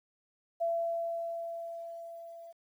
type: tone with level ramp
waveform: sine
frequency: 673 Hz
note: E5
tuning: 36 cents sharp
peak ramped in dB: -27 to -46 dBFS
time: 0.6-2.53 s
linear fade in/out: 20 ms
effects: 11-bit